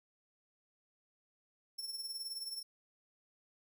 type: tone with tremolo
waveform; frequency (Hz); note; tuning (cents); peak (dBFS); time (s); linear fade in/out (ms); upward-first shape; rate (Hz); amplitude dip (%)
sawtooth; 5400; E8; +41; -35; 1.78-2.63; 10; triangle; 19; 70
effects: none